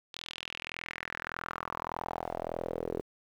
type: tone with band-pass filter sweep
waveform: sawtooth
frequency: 41.69 Hz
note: E1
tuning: 20 cents sharp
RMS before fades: -39 dBFS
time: 0.13-3.02 s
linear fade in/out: 20 ms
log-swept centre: 3800 to 410 Hz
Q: 3.5
effects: 10-bit